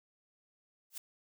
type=noise with exponential growth; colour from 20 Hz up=blue; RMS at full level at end=-36 dBFS; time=0.9-0.98 s; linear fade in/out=5 ms; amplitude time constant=17 ms; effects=none